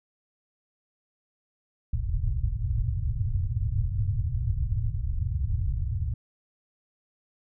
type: low-pass noise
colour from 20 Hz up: white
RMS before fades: -27 dBFS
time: 1.93-6.14 s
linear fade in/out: 5 ms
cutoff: 120 Hz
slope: 48 dB/octave
effects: none